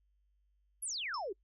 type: exponential sweep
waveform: sine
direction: down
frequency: 11630 to 349.2 Hz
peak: -36 dBFS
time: 0.82-1.33 s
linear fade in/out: 10 ms
type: tone with exponential decay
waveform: sine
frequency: 5274 Hz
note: E8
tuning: in tune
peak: -37 dBFS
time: 1.14-1.29 s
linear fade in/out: 2 ms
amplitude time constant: 31 ms
effects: noise-tail reverb RT60 0.1 s tail -26 dB re dry + added 50 Hz sine -70 dBFS peak until 1.43 s